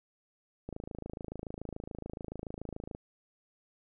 click train, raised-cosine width 2 ms, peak -26 dBFS, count 62, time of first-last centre 0.69-2.949 s, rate 27 Hz, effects none

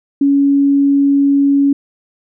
sine tone, 280 Hz, C#4, 18 cents sharp, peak -8 dBFS, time 0.21-1.73 s, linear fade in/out 5 ms, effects none

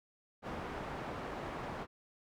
white low-pass noise, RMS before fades -42 dBFS, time 0.42-1.87 s, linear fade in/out 50 ms, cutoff 990 Hz, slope 12 dB/octave, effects none

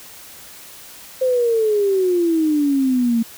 sine exponential sweep, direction down, 523.3 to 225.8 Hz, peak -14 dBFS, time 1.21-3.23 s, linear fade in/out 10 ms, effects white hiss -40 dBFS RMS until 3.37 s

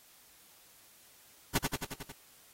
pink noise with echo, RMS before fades -27 dBFS, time 1.55-1.58 s, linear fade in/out 5 ms, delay 90 ms, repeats 6, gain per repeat -3 dB, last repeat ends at 2.12 s, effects white hiss -60 dBFS RMS until 2.53 s + AAC 48 kbps

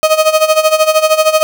35% pulse tone with tremolo, 626 Hz, D#5, 10 cents sharp, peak -3 dBFS, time 0.03-1.43 s, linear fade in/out 0 ms, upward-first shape sine, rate 13 Hz, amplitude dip 80%, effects none

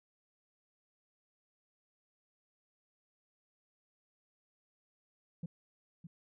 sine tone with echo, 168.4 Hz, E3, 37 cents sharp, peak -34 dBFS, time 5.43-5.46 s, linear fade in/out 5 ms, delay 610 ms, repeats 1, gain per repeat -12 dB, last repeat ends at 6.07 s, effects tanh soft clip ceiling -36 dBFS

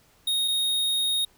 square tone pair in turn, 3729 / 3729 Hz, A#7 / A#7, 0 / 0 cents, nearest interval unison, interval 0 cents, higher neither, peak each -23 dBFS, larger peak neither, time 0.27-0.48 / 0.48-1.25 s, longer second, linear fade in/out 5 ms, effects pink hiss -60 dBFS RMS until 1.37 s

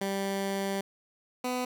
15% pulse tone pair in turn, 196 / 250.5 Hz, G3 / B3, 0 / +25 cents, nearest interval major third, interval 425 cents, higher second, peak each -23 dBFS, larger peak neither, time 0.01-0.81 / 1.44-1.65 s, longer first, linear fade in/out 5 ms, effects none

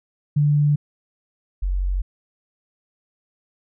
sine tone pair in turn, 146.83 / 46.25 Hz, D3 / F#1, 0 / 0 cents, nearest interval octave + minor sixth, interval 2000 cents, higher first, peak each -14 / -19 dBFS, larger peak first, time 0.36-0.76 / 1.62-2.02 s, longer neither, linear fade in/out 10 ms, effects none

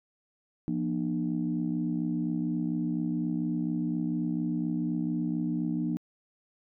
sine tone cluster, 171.1 / 238.3 / 302.5 Hz, F3 / A#3 / D#4, -35 / +38 / -49 cents, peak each -31 dBFS, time 0.68-5.97 s, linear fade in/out 0 ms, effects tanh soft clip ceiling -19 dBFS

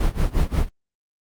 brown noise with tremolo, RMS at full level -17 dBFS, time 0-0.69 s, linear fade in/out 5 ms, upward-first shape sine, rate 5.6 Hz, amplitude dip 90%, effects Opus 24 kbps

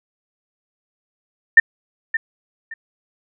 sine tone with echo, 1804 Hz, A6, 43 cents sharp, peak -3 dBFS, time 1.57-1.6 s, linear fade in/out 5 ms, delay 570 ms, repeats 2, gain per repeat -13 dB, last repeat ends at 2.74 s, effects none

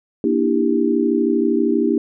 sine chord, E half-diminished seventh, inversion second, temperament just, 237.3 / 296.7 / 329.6 / 395.6 Hz, Bb3 / D4 / E4 / G4, +31 / +18 / 0 / +16 cents, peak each -20 dBFS, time 0.24-1.98 s, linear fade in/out 2 ms, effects none

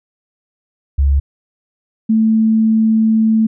sine tone pair in turn, 69.6 / 221 Hz, C#2 / A3, +8 / +8 cents, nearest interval octave + minor sixth, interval 2000 cents, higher second, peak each -9 dBFS, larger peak neither, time 0.98-1.2 / 2.09-3.47 s, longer second, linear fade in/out 10 ms, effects none

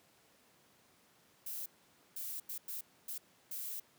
violet noise bursts at uneven times, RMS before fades -42 dBFS, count 6, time 1.46-1.66 / 2.16-2.4 / 2.49-2.58 / 2.68-2.81 / 3.08-3.18 / 3.51-3.8 s, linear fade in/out 5 ms, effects pink hiss -67 dBFS RMS until 3.98 s + high-pass 150 Hz 12 dB/octave

